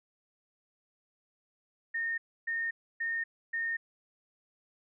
sine tone bursts, 1834 Hz, A#6, 29 cents flat, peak -30 dBFS, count 4, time 1.94-3.77 s, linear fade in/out 10 ms, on 240 ms, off 290 ms, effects none

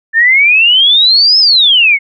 sine exponential two-way sweep, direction up then down, 1760 to 5274 to 2138 Hz, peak -4 dBFS, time 0.13-1.99 s, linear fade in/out 50 ms, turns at 1.39 s, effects none

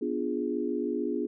sine chord, B diminished seventh, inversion none, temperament equal, 246.9 / 293.7 / 349.2 / 415.3 Hz, B3 / D4 / F4 / Ab4, 0 / 0 / 0 / 0 cents, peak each -33 dBFS, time 0.01-1.27 s, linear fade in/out 10 ms, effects none

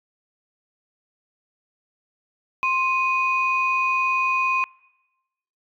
sine tone pair together, 1052.9 / 2489 Hz, C6 / D#7, +11 / 0 cents, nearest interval octave + minor third, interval 1489 cents, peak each -21 dBFS, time 2.63-4.64 s, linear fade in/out 0 ms, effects noise-tail reverb RT60 1.0 s tail -24 dB re dry + tanh soft clip ceiling -11 dBFS

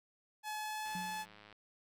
sawtooth tone with pitch glide, 854 to 861.9 Hz, G#5 to A5, +48 to -36 cents, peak -35 dBFS, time 0.43-1.26 s, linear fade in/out 50 ms, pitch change +16 cents, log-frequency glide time 0.56-0.91 s
click train, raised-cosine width 0.3 ms, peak -40 dBFS, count 71, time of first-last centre 0.86-1.527 s, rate 105 Hz
sine tone with exponential decay, 182.4 Hz, F#3, 24 cents flat, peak -40 dBFS, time 0.95-1.51 s, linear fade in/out 2 ms, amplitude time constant 120 ms
effects none

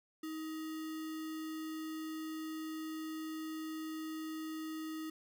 sine tone with sample-and-hold, 315.9 Hz, D#4, 26 cents sharp, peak -39 dBFS, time 0.23-5.1 s, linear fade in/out 5 ms, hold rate 1575 Hz, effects none

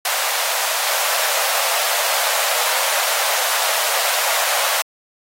pink high-pass noise, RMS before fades -20 dBFS, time 0.05-4.82 s, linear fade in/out 2 ms, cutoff 550 Hz, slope 48 dB/octave, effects AAC 48 kbps

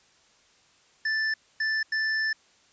square tone bursts at uneven times, 1760 Hz, A6, in tune, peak -25 dBFS, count 3, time 1.05-1.34 / 1.6-1.83 / 1.92-2.33 s, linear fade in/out 5 ms, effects white hiss -61 dBFS RMS until 2.72 s + resampled to 16000 Hz

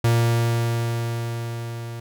45% pulse tone with level ramp, 116.9 Hz, A#2, 5 cents sharp, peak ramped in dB -15 to -31 dBFS, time 0.04-2 s, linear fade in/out 5 ms, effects none

